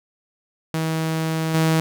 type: tone with level steps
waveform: sawtooth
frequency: 160.4 Hz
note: E3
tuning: 47 cents flat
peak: -17 / -12 dBFS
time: 0.74-1.8 s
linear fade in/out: 0 ms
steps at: 1.54 s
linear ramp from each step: 5 ms
effects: none